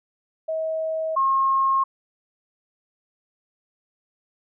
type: tone pair in turn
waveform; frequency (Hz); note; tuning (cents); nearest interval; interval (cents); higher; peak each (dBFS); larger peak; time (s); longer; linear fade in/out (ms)
sine; 639 / 1076.6; D#5 / C6; +46 / +49; major sixth; 903; second; -23 / -17; second; 0.48-1.16 / 1.16-1.84; neither; 10
effects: none